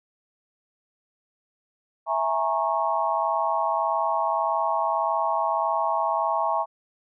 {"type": "chord", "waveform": "sine", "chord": "A# half-diminished seventh", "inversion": "second", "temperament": "equal with one note detuned", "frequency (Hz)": [659.3, 830.6, 932.3, 1096], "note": ["E5", "G#5", "A#5", "C#6"], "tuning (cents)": [0, 0, 0, -20], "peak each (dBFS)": -27, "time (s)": [2.06, 6.66], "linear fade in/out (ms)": 50, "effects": []}